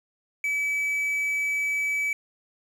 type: tone with quantisation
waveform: triangle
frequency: 2293 Hz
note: D7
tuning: 42 cents flat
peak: -22 dBFS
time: 0.44-2.13 s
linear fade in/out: 2 ms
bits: 8
effects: none